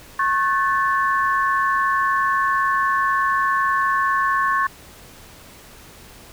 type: tone cluster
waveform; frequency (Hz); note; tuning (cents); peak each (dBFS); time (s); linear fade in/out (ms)
sine; 1092 / 1516 / 1747; C#6 / F#6 / A6; -26 / +42 / -13; -18 / -26 / -23; 0.19-4.67; 5
effects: pink hiss -44 dBFS RMS until 6.32 s